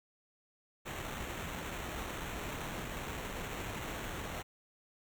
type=noise with sample-and-hold; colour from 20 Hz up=pink; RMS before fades=-41 dBFS; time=0.85-4.43 s; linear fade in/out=20 ms; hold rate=4900 Hz; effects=none